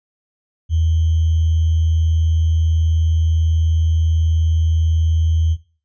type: tone with sample-and-hold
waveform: sine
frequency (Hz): 80.7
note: E2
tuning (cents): -36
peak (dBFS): -13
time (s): 0.69-5.57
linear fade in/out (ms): 50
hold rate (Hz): 3150
effects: noise-tail reverb RT60 0.4 s tail -18 dB re dry + resampled to 16000 Hz